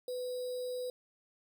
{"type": "tone with sample-and-hold", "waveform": "sine", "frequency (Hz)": 500, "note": "B4", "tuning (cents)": 21, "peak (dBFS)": -35, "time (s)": [0.08, 0.9], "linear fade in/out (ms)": 2, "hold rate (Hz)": 4410, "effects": []}